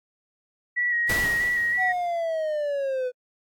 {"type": "tone with vibrato", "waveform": "sine", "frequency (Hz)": 1918, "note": "A#6", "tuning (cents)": 49, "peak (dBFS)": -21, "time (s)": [0.76, 1.93], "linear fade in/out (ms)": 20, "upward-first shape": "square", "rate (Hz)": 3.1, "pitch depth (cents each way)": 25}
{"type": "noise with exponential decay", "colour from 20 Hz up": "pink", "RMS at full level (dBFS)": -27, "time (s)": [1.09, 2.24], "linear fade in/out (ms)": 5, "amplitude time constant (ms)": 250}
{"type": "linear sweep", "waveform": "triangle", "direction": "down", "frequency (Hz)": [755, 493.9], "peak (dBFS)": -22, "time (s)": [1.77, 3.12], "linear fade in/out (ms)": 50}
{"effects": ["AAC 64 kbps"]}